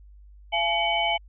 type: tone cluster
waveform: sine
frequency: 681 / 849 / 2254 / 3028 Hz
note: F5 / G#5 / C#7 / F#7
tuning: -44 / +38 / +28 / +39 cents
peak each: -27 dBFS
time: 0.52-1.18 s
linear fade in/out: 20 ms
effects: added 50 Hz sine -46 dBFS peak until 1.28 s